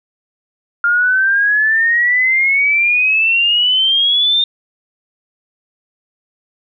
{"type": "exponential sweep", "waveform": "sine", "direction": "up", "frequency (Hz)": [1400, 3649], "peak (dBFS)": -10, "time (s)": [0.84, 4.44], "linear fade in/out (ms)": 2, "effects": []}